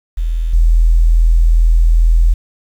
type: tone with level steps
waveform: sine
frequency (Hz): 41.2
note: E1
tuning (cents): 0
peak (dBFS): -13 / -6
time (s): 0.17-2.34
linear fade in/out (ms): 10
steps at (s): 0.53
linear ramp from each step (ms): 10
effects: 7-bit